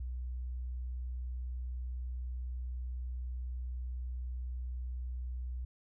sine tone, 62 Hz, B1, 7 cents sharp, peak -36 dBFS, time 0-5.65 s, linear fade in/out 5 ms, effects none

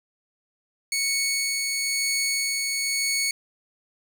15% pulse tone with tremolo, 2217 Hz, C#7, in tune, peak -16 dBFS, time 0.92-3.31 s, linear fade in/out 2 ms, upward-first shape sine, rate 1 Hz, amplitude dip 25%, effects none

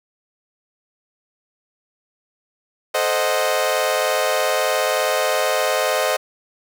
sawtooth chord, A diminished seventh, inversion none, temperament equal, 440 / 523.3 / 622.3 / 740 Hz, A4 / C5 / Eb5 / Gb5, 0 / 0 / 0 / 0 cents, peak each -23 / -18 / -17 / -22 dBFS, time 2.94-6.17 s, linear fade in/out 10 ms, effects none

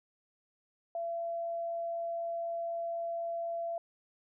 sine tone, 676 Hz, E5, 43 cents sharp, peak -33 dBFS, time 0.95-3.78 s, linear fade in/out 2 ms, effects none

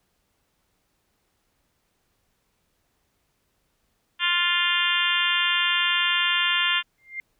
harmonic tone, 350 Hz, F4, 4 cents sharp, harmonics 3 / 4 / 5 / 6 / 7 / 8 / 9 / 10, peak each -30 / -29 / -27 / -30 / -30 / -26 / -27 / -29 dBFS, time 4.19-6.83 s, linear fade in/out 50 ms
sine tone with exponential growth, 2100 Hz, C7, 6 cents sharp, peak -26 dBFS, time 6.98-7.2 s, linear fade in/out 1 ms, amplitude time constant 46 ms
effects pink hiss -71 dBFS RMS until 7.39 s

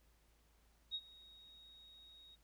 sine tone with ADSR envelope, 3767 Hz, A#7, 17 cents sharp, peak -37 dBFS, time 0.91-2.36 s, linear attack 36 ms, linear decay 54 ms, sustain -21 dB, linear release 18 ms, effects added 55 Hz sine -70 dBFS peak until 2.43 s + pink hiss -75 dBFS RMS until 2.43 s

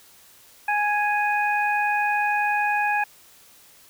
harmonic tone, 830.6 Hz, G#5, in tune, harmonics 1 / 2 / 3, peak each -22 / -25 / -27 dBFS, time 0.68-3.04 s, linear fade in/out 5 ms, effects white hiss -52 dBFS RMS until 3.89 s

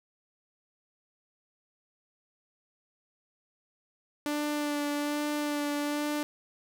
sawtooth tone with vibrato, 293.7 Hz, D4, in tune, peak -25 dBFS, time 4.26-6.23 s, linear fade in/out 0 ms, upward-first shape sine, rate 1.2 Hz, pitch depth 17 cents each way, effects none

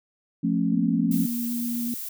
sine chord, F augmented, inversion none, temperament just, 174.61 / 218.3 / 272.8 Hz, F3 / A3 / C#4, 0 / -13 / -28 cents, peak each -25 dBFS, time 0.43-1.26 s, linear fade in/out 10 ms
sine tone with vibrato, 237.4 Hz, A#3, 32 cents sharp, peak -26 dBFS, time 0.72-1.94 s, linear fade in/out 2 ms, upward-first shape sine, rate 7.8 Hz, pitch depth 10 cents each way
violet noise, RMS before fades -34 dBFS, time 1.11-2.09 s, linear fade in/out 5 ms
effects none

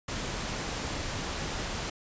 pink noise, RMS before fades -34 dBFS, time 0.08-1.9 s, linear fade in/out 5 ms, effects resampled to 16000 Hz

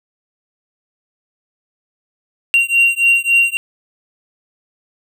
triangle beating tone pair, 2758 / 2761.6 Hz, F7 / F7, -22 / -20 cents, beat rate 3.6 Hz, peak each -12 dBFS, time 2.54-3.57 s, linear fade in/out 0 ms, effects none

